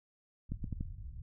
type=low-pass noise; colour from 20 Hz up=pink; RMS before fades=-44 dBFS; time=0.49-1.22 s; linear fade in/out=5 ms; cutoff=110 Hz; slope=24 dB/octave
type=clicks; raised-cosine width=5 ms; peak=-25 dBFS; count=4; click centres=0.52 / 0.642 / 0.727 / 0.809 s
effects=none